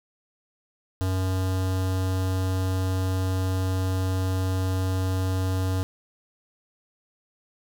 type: tone with notch filter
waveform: square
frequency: 93.7 Hz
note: F#2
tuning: 22 cents sharp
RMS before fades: -25 dBFS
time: 1.01-5.83 s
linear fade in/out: 0 ms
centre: 2200 Hz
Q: 1.8
effects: 10-bit